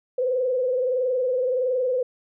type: tone with frequency modulation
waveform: sine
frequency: 507 Hz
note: B4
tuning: 45 cents sharp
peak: -20 dBFS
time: 0.18-2.03 s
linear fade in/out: 5 ms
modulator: 21.5 Hz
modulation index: 0.93
effects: none